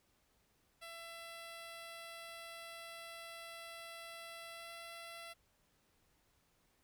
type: tone with pitch glide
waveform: 10% pulse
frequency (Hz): 670 to 673.9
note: E5 to E5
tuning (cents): +28 to +38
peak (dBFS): -40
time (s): 0.81-5.34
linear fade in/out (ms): 20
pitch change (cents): +10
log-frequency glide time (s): 4.53-4.7
effects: pink hiss -75 dBFS RMS until 6.83 s